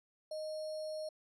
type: tone with sample-and-hold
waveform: sine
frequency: 621 Hz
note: D#5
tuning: 3 cents flat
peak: -38 dBFS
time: 0.31-1.09 s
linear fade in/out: 5 ms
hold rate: 4900 Hz
effects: resampled to 22050 Hz